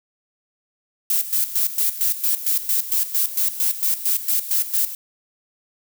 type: noise with tremolo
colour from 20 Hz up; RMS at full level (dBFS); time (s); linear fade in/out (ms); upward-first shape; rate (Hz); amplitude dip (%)
violet; -19; 1.1-4.95; 2; square; 4.4; 75
effects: none